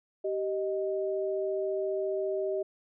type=tone pair together; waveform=sine; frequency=387.7 / 622.3 Hz; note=G4 / D#5; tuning=-19 / 0 cents; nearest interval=minor sixth; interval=819 cents; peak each=-30 / -32 dBFS; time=0.24-2.63 s; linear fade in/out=10 ms; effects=none